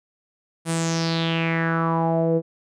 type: tone with low-pass filter sweep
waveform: sawtooth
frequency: 164.81 Hz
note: E3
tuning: in tune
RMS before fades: -22 dBFS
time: 0.65-2.42 s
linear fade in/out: 50 ms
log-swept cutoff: 9900 to 440 Hz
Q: 4.8
effects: none